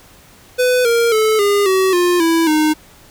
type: tone with pitch steps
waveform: square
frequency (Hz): 500 / 466.5 / 435.3 / 406.1 / 378.9 / 353.6 / 329.9 / 307.8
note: B4 / A#4 / A4 / G#4 / F#4 / F4 / E4 / D#4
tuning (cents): +21 / +1 / -19 / -39 / +41 / +22 / +1 / -19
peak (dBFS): -12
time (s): 0.58-2.74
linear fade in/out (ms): 20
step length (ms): 270
effects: pink hiss -45 dBFS RMS until 3.1 s